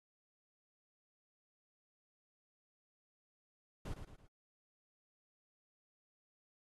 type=noise with echo; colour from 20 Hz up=brown; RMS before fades=-42 dBFS; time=3.85-3.94 s; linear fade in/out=5 ms; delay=110 ms; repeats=3; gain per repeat=-7 dB; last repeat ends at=4.27 s; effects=AAC 32 kbps